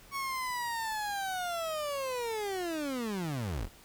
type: linear sweep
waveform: 30% pulse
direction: down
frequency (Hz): 1118 to 32.7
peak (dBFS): -30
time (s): 0.11-3.69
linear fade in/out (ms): 50
effects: pink hiss -56 dBFS RMS until 3.84 s